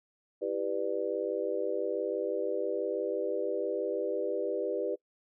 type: chord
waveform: sine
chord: E minor seventh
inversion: none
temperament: just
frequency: 329.6 / 395.6 / 494.4 / 593.3 Hz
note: E4 / G4 / B4 / D5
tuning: 0 / +16 / +2 / +18 cents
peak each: -38 / -34 / -33 / -36 dBFS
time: 0.41-4.96 s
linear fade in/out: 20 ms
effects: noise-tail reverb RT60 0.1 s tail -24 dB re dry